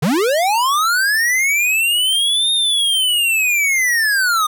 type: linear two-way sweep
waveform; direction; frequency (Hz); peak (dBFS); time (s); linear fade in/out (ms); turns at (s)
square; up then down; 129.1 to 3700 to 1208; -14; 0.02-4.47; 10; 2.52
effects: none